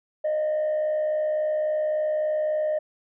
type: tone with frequency modulation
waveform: sine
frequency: 614 Hz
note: D#5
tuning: 23 cents flat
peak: -20 dBFS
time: 0.24-2.79 s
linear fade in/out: 10 ms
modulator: 63.6 Hz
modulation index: 0.28
effects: tanh soft clip ceiling -20 dBFS